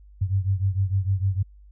sine beating tone pair, 94.6 / 101.2 Hz, F#2 / G#2, +39 / -44 cents, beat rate 6.6 Hz, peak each -22 / -25 dBFS, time 0.21-1.43 s, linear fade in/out 10 ms, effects added 50 Hz sine -46 dBFS peak until 1.71 s

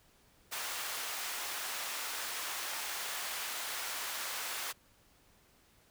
pink high-pass noise, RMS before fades -39 dBFS, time 0.51-4.73 s, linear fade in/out 20 ms, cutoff 970 Hz, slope 12 dB/octave, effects pink hiss -66 dBFS RMS until 5.9 s

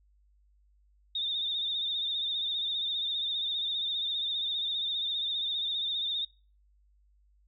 sine tone with vibrato, 3643 Hz, A#7, 41 cents flat, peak -29 dBFS, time 1.15-6.25 s, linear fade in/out 5 ms, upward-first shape sine, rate 15 Hz, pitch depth 58 cents each way, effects noise-tail reverb RT60 0.4 s tail -26 dB re dry + added 50 Hz sine -62 dBFS peak until 7.47 s

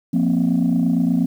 sine chord, F suspended fourth, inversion none, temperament equal, 174.61 / 233.1 / 261.6 Hz, F3 / Bb3 / C4, 0 / 0 / 0 cents, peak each -18 dBFS, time 0.13-1.26 s, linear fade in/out 10 ms, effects tanh soft clip ceiling -10 dBFS + 8-bit

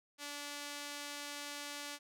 sawtooth tone with band-pass filter, 289.4 Hz, D4, 25 cents flat, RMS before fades -45 dBFS, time 0.18-1.99 s, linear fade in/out 50 ms, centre 5400 Hz, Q 0.54, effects none

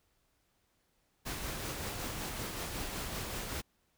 pink noise with tremolo, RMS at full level -38 dBFS, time 1.25-3.62 s, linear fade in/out 20 ms, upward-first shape sine, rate 5.3 Hz, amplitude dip 30%, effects pink hiss -75 dBFS RMS until 3.97 s

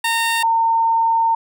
15% pulse / sine tone pair in turn, 917 / 910.7 Hz, A#5 / A#5, -29 / -41 cents, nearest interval unison, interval 12 cents, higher first, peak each -10 / -13 dBFS, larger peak first, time 0.04-0.43 / 0.43-1.35 s, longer second, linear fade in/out 5 ms, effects none

